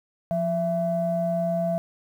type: tone pair together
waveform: sine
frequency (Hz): 174.61 / 667.7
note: F3 / E5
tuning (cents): 0 / +22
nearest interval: octave + major seventh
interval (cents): 2322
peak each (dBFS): -26 / -23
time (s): 0.31-1.78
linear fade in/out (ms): 0
effects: tanh soft clip ceiling -15 dBFS + 9-bit